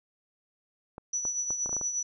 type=clicks; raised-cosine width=1 ms; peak=-26 dBFS; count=8; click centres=0.981 / 1.252 / 1.506 / 1.66 / 1.693 / 1.729 / 1.766 / 1.813 s
type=tone with tremolo; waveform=sine; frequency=5920 Hz; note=F#8; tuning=in tune; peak=-26 dBFS; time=1.13-2.03 s; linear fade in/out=5 ms; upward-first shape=triangle; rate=8.5 Hz; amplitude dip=60%
effects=none